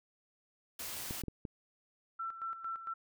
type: noise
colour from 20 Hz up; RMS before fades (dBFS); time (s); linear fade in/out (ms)
white; -42; 0.79-1.22; 5
type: clicks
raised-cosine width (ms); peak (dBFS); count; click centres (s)
3; -27; 4; 1.109 / 1.237 / 1.283 / 1.452
type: tone with tremolo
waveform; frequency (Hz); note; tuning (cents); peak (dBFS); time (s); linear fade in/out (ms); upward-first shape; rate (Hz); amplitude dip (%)
sine; 1342; E6; +31; -36; 2.19-2.94; 10; square; 4.4; 65
effects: none